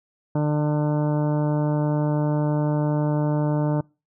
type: harmonic tone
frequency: 149.5 Hz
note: D3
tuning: 31 cents sharp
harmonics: 1 / 2 / 3 / 4 / 5 / 6 / 7 / 8 / 9 / 10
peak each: -21 / -25 / -33 / -29 / -41 / -33 / -44 / -44 / -48 / -46 dBFS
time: 0.35-3.81 s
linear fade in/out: 5 ms
effects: noise-tail reverb RT60 0.3 s tail -25 dB re dry